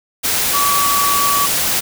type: tone in noise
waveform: sine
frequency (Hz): 1140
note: C#6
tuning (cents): +48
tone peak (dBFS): -15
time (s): 0.53-1.47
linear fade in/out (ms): 20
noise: white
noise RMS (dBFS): -17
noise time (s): 0.23-1.81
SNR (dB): -1
effects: none